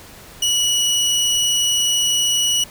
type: tone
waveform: 25% pulse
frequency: 2931 Hz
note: F#7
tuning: 17 cents flat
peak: -12 dBFS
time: 0.42-2.64 s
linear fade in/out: 5 ms
effects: pink hiss -41 dBFS RMS until 2.7 s